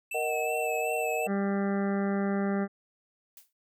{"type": "tone with vibrato", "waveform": "square", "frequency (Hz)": 2638, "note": "E7", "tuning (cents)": 1, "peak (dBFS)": -34, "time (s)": [0.11, 1.27], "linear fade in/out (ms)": 5, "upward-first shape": "sine", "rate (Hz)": 2.7, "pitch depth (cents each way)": 37}
{"type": "chord", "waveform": "sine", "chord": "D# minor", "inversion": "second", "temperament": "just", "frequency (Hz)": [466.7, 622.3, 746.7], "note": ["A#4", "D#5", "F#5"], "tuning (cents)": [2, 0, 16], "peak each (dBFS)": -32, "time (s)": [0.14, 1.28], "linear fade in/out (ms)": 10}
{"type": "harmonic tone", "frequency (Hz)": 198.3, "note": "G3", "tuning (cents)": 20, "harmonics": [1, 2, 3, 4, 6, 7, 8, 9, 10], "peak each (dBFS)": [-27, -33, -37, -39, -43, -44, -45, -46, -47], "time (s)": [1.26, 2.68], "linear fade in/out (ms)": 50}
{"type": "noise with exponential decay", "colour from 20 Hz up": "blue", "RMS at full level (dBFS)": -46, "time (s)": [3.37, 3.53], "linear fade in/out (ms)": 2, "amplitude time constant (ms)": 33}
{"effects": []}